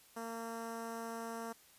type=tone with notch filter; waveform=10% pulse; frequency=228.8 Hz; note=A#3; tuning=32 cents flat; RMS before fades=-43 dBFS; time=0.16-1.53 s; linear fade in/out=10 ms; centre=3400 Hz; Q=1; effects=white hiss -63 dBFS RMS until 1.78 s + resampled to 32000 Hz